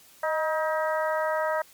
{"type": "harmonic tone with a mistuned harmonic", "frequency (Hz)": 318.1, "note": "D#4", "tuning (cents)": 38, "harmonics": [2, 3, 4, 5, 6], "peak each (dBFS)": [-26, -30, -32, -34, -36], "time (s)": [0.23, 1.62], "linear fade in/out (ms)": 5, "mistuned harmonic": 2, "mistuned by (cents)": -38, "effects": ["white hiss -54 dBFS RMS until 1.73 s", "MP3 96 kbps"]}